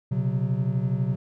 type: chord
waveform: triangle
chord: B suspended second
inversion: none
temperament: equal with one note detuned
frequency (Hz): 123.47 / 135.58 / 185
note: B2 / C#3 / F#3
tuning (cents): 0 / -38 / 0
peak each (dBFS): -24 / -24 / -27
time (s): 0.11-1.16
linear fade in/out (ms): 10
effects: none